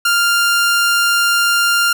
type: tone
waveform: sawtooth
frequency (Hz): 1396.9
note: F6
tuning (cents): 0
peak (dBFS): -8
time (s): 0.05-1.93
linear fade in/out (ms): 5
effects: none